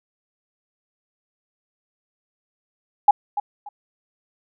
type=tone with echo; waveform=sine; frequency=823 Hz; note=G#5; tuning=16 cents flat; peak=-7 dBFS; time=3.08-3.11 s; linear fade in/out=5 ms; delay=290 ms; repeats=2; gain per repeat=-13 dB; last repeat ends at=3.69 s; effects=none